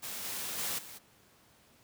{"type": "noise with level steps", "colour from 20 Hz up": "white", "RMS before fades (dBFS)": [-40, -38, -35, -48], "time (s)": [0.02, 0.99], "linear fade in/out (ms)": 20, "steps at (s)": [0.24, 0.58, 0.78], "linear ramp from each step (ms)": 10, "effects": ["pink hiss -63 dBFS RMS until 1.83 s", "high-pass 80 Hz 12 dB/octave"]}